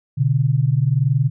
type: tone pair together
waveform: sine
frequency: 123.47 / 144.6 Hz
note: B2 / D3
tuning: 0 / -27 cents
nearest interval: minor third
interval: 273 cents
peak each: -17 dBFS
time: 0.17-1.3 s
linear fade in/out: 20 ms
effects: none